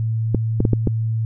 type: clicks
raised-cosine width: 3 ms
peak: -3 dBFS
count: 5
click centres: 0.347 / 0.604 / 0.652 / 0.733 / 0.873 s
effects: added 112 Hz sine -18 dBFS peak until 1.25 s